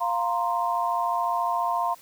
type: chord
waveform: sine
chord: F suspended fourth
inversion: none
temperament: equal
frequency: 698.5 / 932.3 / 1046.5 Hz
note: F5 / Bb5 / C6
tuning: 0 / 0 / 0 cents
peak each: -27 dBFS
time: 0-1.95 s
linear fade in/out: 20 ms
effects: white hiss -52 dBFS RMS until 2.01 s